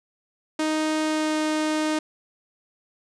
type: tone with pitch glide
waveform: sawtooth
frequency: 311.1 to 309 Hz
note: D#4 to D#4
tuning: 0 to -12 cents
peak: -18 dBFS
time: 0.59-1.99 s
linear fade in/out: 5 ms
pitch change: -12 cents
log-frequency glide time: 1.02-1.36 s
effects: resampled to 22050 Hz + 9-bit